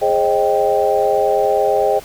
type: chord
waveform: sine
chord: Ab major seventh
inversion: none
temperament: equal with one note detuned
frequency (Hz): 415.3 / 533.3 / 622.3 / 784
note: Ab4 / C5 / Eb5 / G5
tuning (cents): 0 / +33 / 0 / 0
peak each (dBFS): -18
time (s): 0.01-2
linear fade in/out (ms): 20
effects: pink hiss -38 dBFS RMS until 2.04 s